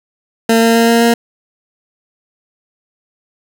20% pulse tone with pitch steps, 227.3 / 228.9 / 230.5 / 232.1 / 233.7 Hz, A#3 / A#3 / A#3 / A#3 / A#3, -43 / -31 / -19 / -7 / +5 cents, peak -3 dBFS, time 0.49-1.14 s, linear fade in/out 5 ms, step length 130 ms, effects none

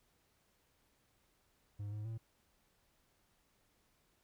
triangle tone with pitch steps, 102.7 / 105.8 / 112.6 Hz, G#2 / G#2 / A2, -19 / +33 / +40 cents, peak -38 dBFS, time 1.79-2.18 s, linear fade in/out 10 ms, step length 130 ms, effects pink hiss -75 dBFS RMS until 4.23 s

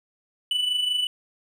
triangle tone with amplitude modulation, 2975 Hz, F#7, 9 cents sharp, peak -18 dBFS, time 0.51-1.07 s, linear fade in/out 2 ms, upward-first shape sine, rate 25.2 Hz, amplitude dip 55%, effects none

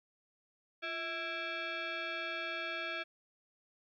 sine tone with frequency modulation, 344.2 Hz, F4, 25 cents flat, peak -36 dBFS, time 0.82-3.04 s, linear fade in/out 20 ms, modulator 994 Hz, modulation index 2.9, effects 13-bit

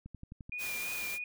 click train, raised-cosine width 5 ms, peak -33 dBFS, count 6, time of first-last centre 0.06-0.495 s, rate 11.5 Hz
sine tone with vibrato, 2430 Hz, D#7, 42 cents flat, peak -36 dBFS, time 0.52-1.24 s, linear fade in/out 2 ms, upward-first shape sine, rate 3.1 Hz, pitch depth 31 cents each way
white noise, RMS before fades -41 dBFS, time 0.58-1.19 s, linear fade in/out 50 ms
effects none

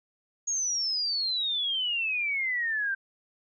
sine exponential sweep, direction down, 6680 to 1556 Hz, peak -26 dBFS, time 0.47-2.95 s, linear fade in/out 10 ms, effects none

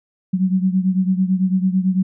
sine beating tone pair, 184.8 / 193.8 Hz, F#3 / G3, -2 / -20 cents, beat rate 9 Hz, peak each -16 / -20 dBFS, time 0.33-2.03 s, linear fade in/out 10 ms, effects none

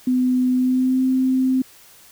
sine tone with pitch glide, 253.1 to 259.8 Hz, B3 to C4, +43 to -12 cents, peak -15 dBFS, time 0.07-1.62 s, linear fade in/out 5 ms, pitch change +45 cents, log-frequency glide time 0.53-1.03 s, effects white hiss -48 dBFS RMS until 2.11 s

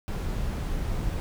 brown noise, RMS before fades -29 dBFS, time 0.08-1.2 s, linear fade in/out 0 ms, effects none

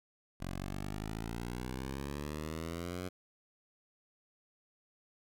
10% pulse exponential sweep, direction up, 44.47 to 92.5 Hz, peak -30 dBFS, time 0.4-3.09 s, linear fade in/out 10 ms, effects none

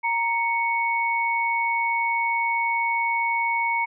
sine tone pair together, 932.3 / 2220 Hz, A#5 / C#7, 0 / +2 cents, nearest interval octave + minor third, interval 1502 cents, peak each -23 / -24 dBFS, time 0.03-3.86 s, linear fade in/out 20 ms, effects none

